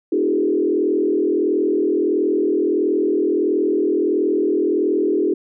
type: tone with frequency modulation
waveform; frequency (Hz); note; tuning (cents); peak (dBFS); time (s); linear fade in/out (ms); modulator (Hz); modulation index
sine; 359.9; F#4; -48; -15; 0.12-5.34; 5; 41.5; 1.6
effects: none